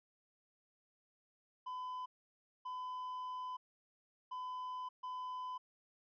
triangle tone bursts at uneven times, 1008 Hz, B5, 35 cents sharp, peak -39 dBFS, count 4, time 1.66-2.06 / 2.65-3.57 / 4.31-4.89 / 5.03-5.58 s, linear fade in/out 10 ms, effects resampled to 11025 Hz

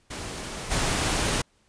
pink noise with level steps, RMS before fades -35 / -25 dBFS, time 0.1-1.42 s, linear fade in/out 10 ms, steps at 0.7 s, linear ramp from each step 20 ms, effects pink hiss -65 dBFS RMS until 1.68 s + resampled to 22050 Hz

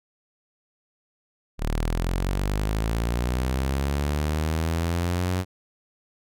sawtooth linear sweep, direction up, 36.4 to 92.8 Hz, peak -19 dBFS, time 1.58-5.45 s, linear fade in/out 50 ms, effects none

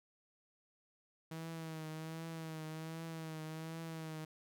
sawtooth tone with vibrato, 160.4 Hz, E3, 47 cents flat, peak -39 dBFS, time 1.31-4.25 s, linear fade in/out 5 ms, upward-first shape triangle, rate 1.3 Hz, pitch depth 47 cents each way, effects none

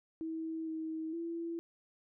sine tone with pitch steps, 322.7 / 318.9 / 335.2 Hz, E4 / D#4 / E4, -37 / +43 / +29 cents, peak -36 dBFS, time 0.21-1.59 s, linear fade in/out 0 ms, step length 460 ms, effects none

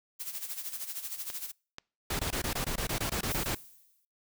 blue noise with tremolo, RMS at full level -36 dBFS, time 0.19-1.52 s, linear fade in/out 20 ms, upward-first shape sine, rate 13 Hz, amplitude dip 70%
clicks, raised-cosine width 0.2 ms, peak -23 dBFS, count 2, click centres 1.301 / 1.784 s
pink noise bursts, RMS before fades -32 dBFS, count 13, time 2.1-3.549 s, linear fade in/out 5 ms, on 93 ms, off 20 ms
violet noise with exponential decay, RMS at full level -34 dBFS, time 3.31-4.05 s, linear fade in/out 2 ms, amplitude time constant 160 ms
effects noise-tail reverb RT60 0.4 s tail -26 dB re dry

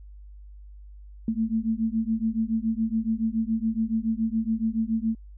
sine beating tone pair, 220 / 227.1 Hz, A3 / A#3, 0 / -45 cents, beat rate 7.1 Hz, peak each -26 / -26 dBFS, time 1.28-5.15 s, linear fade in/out 2 ms, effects added 50 Hz sine -42 dBFS peak until 5.37 s

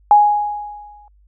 sine tone with exponential decay, 830.6 Hz, G#5, in tune, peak -4 dBFS, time 0.11-1.08 s, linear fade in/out 1 ms, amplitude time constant 210 ms, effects added 50 Hz sine -49 dBFS peak until 1.27 s

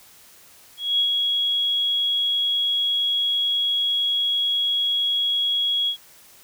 sine tone with ADSR envelope, 3323 Hz, G#7, in tune, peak -16 dBFS, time 0.77-5.97 s, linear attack 220 ms, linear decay 82 ms, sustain -3 dB, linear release 88 ms, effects white hiss -50 dBFS RMS until 6.43 s

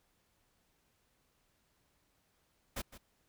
pink noise with echo, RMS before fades -39 dBFS, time 2.76-2.82 s, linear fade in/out 10 ms, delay 160 ms, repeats 1, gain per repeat -14 dB, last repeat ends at 2.98 s, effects pink hiss -75 dBFS RMS until 3.28 s

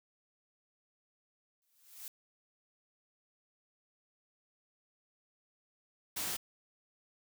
blue noise with exponential growth, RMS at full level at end -43 dBFS, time 1.62-2.08 s, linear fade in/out 1 ms, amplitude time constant 100 ms
white noise, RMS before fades -37 dBFS, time 6.16-6.37 s, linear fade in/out 10 ms
effects none

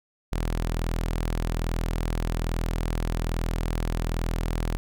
sawtooth tone, 41.2 Hz, E1, in tune, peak -21 dBFS, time 0.32-4.77 s, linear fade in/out 0 ms, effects none

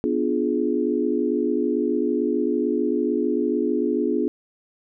sine chord, B diminished seventh, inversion none, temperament equal with one note detuned, 246.9 / 293.7 / 349.2 / 420.4 Hz, B3 / D4 / F4 / Ab4, 0 / 0 / 0 / +21 cents, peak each -25 dBFS, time 0.04-4.28 s, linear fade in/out 0 ms, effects none

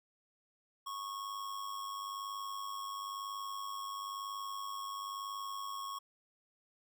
square tone with amplitude modulation, 1099 Hz, C#6, 15 cents flat, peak -38 dBFS, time 0.86-5.99 s, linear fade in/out 10 ms, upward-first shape sine, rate 101 Hz, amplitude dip 50%, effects none

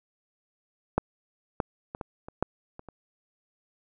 clicks, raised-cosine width 1 ms, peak -8 / -11 / -21 / -20 / -26 / -10 / -27 / -29 dBFS, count 8, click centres 0.98 / 1.602 / 1.949 / 2.012 / 2.285 / 2.426 / 2.794 / 2.887 s, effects none

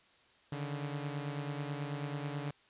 sawtooth beating tone pair, 142.3 / 151.5 Hz, C#3 / D#3, +46 / -46 cents, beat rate 9.2 Hz, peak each -34 / -38 dBFS, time 0.52-2.51 s, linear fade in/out 5 ms, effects white hiss -65 dBFS RMS until 2.69 s + resampled to 8000 Hz

